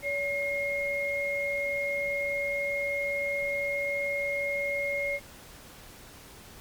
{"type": "tone pair together", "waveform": "sine", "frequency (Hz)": [567.6, 2145], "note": ["C#5", "C7"], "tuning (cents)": [41, 42], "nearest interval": "octave + major seventh", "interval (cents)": 2301, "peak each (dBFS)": [-31, -29], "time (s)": [0.02, 5.2], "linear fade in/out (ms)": 50, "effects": ["pink hiss -49 dBFS RMS until 6.6 s", "MP3 96 kbps"]}